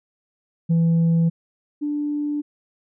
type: tone pair in turn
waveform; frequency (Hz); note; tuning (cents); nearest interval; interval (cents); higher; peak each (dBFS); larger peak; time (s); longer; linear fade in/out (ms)
sine; 166.1 / 294.1; E3 / D4; +13 / +3; minor seventh; 990; second; -12 / -21; first; 0.69-1.3 / 1.81-2.42; neither; 20
effects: tanh soft clip ceiling -14 dBFS